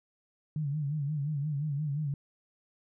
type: tone with vibrato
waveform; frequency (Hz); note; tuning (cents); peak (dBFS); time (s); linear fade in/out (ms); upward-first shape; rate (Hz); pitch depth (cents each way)
sine; 146.83; D3; 0; -29; 0.56-2.14; 2; sine; 5.7; 100
effects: none